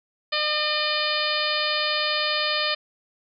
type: harmonic tone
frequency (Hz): 605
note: D#5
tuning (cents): -49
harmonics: 1 / 2 / 3 / 4 / 5 / 6 / 7 / 8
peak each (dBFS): -30 / -30 / -30 / -30 / -30 / -30 / -30 / -30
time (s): 0.32-2.75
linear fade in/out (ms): 10
effects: none